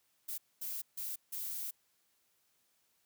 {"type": "noise bursts at uneven times", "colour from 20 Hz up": "violet", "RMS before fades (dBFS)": -40, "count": 4, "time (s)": [[0.28, 0.38], [0.61, 0.82], [0.97, 1.16], [1.32, 1.71]], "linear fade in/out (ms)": 10, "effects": ["white hiss -75 dBFS RMS until 3.05 s", "high-pass 60 Hz 12 dB/octave"]}